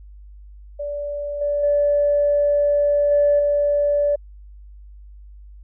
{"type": "tone with level steps", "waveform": "sine", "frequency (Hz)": 580, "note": "D5", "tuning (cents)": -22, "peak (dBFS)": [-24, -18, -14, -12, -15], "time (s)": [0.79, 4.16], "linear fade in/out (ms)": 10, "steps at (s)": [1.41, 1.63, 3.11, 3.39], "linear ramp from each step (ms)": 5, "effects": ["tanh soft clip ceiling -8 dBFS", "added 50 Hz sine -39 dBFS peak until 5.63 s"]}